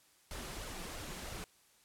pink noise with flanger, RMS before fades -44 dBFS, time 0.31-1.44 s, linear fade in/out 0 ms, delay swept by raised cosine 1.4 to 5.9 ms, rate 3 Hz, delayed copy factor +0.55, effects white hiss -67 dBFS RMS until 1.84 s + low-pass 12000 Hz 12 dB/octave

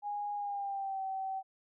sine tone with pitch glide, 823 to 767.9 Hz, G#5 to G5, -16 to -36 cents, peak -34 dBFS, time 0.02-1.43 s, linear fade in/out 50 ms, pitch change -120 cents, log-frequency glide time 0.35-1.02 s, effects none

